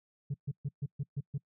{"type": "tone bursts", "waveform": "sine", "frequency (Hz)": 140.7, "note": "C#3", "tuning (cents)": 26, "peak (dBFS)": -29, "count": 7, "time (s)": [0.3, 1.381], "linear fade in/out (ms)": 10, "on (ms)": 43, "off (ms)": 130, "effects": ["noise-tail reverb RT60 0.1 s tail -25 dB re dry", "tanh soft clip ceiling -29 dBFS"]}